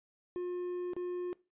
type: tone with dropouts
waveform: triangle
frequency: 356.9 Hz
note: F4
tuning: 38 cents sharp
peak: -32 dBFS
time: 0.36-1.33 s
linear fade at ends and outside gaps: 0 ms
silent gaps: 0.934-0.965 s
effects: noise-tail reverb RT60 0.3 s tail -21 dB re dry + resampled to 8000 Hz